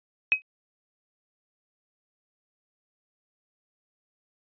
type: tone with exponential decay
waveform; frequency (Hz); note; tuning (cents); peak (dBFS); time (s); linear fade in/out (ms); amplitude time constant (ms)
sine; 2537; D#7; +33; -13; 0.32-0.42; 0; 20
effects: resampled to 11025 Hz